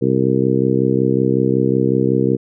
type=harmonic tone; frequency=65.41 Hz; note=C2; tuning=in tune; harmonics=2 / 3 / 4 / 5 / 6 / 7; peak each=-20 / -20 / -20 / -20 / -20 / -20 dBFS; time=0.01-2.37 s; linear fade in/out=20 ms; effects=none